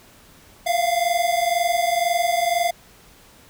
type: tone pair together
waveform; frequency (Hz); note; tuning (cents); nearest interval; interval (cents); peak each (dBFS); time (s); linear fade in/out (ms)
square; 682 / 704; F5 / F5; -41 / +14; minor second; 55; -22; 0.66-2.71; 10
effects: pink hiss -50 dBFS RMS until 3.49 s